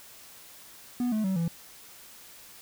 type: tone with pitch steps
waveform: triangle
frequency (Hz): 245.4 / 216.1 / 190.33 / 167.61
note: B3 / A3 / F#3 / E3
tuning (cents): -11 / -31 / +49 / +29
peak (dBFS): -23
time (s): 1-1.48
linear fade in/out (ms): 2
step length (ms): 120
effects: white hiss -50 dBFS RMS until 2.61 s